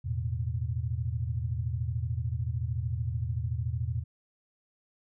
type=chord; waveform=sine; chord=E suspended fourth; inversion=none; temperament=equal; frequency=82.41 / 110 / 123.47 Hz; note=E2 / A2 / B2; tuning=0 / 0 / 0 cents; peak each=-33 dBFS; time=0.04-4.04 s; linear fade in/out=20 ms; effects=none